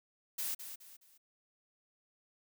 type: noise with echo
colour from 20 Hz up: blue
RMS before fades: -37 dBFS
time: 0.38-0.55 s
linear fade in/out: 10 ms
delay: 210 ms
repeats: 3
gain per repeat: -9 dB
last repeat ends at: 1.18 s
effects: none